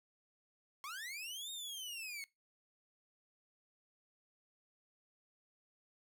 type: linear two-way sweep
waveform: sawtooth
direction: up then down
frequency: 1059 to 3729 to 2164 Hz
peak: -40 dBFS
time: 0.84-2.24 s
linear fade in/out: 0 ms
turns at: 1.51 s
effects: noise-tail reverb RT60 0.2 s tail -21 dB re dry